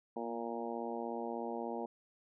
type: harmonic tone with a mistuned harmonic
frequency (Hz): 116.54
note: A#2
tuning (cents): 0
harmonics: 2 / 3 / 4 / 5 / 6 / 7 / 8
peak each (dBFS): -43 / -44 / -43 / -46 / -46 / -45 / -48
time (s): 0.16-1.86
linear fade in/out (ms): 5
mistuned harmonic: 2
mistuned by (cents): +25
effects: none